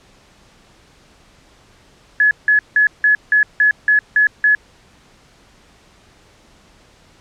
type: tone bursts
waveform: sine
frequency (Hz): 1700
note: G#6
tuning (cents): +40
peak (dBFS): -9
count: 9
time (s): 2.2-4.55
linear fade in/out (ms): 2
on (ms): 110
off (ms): 170
effects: pink hiss -50 dBFS RMS until 7.2 s + low-pass 7000 Hz 12 dB/octave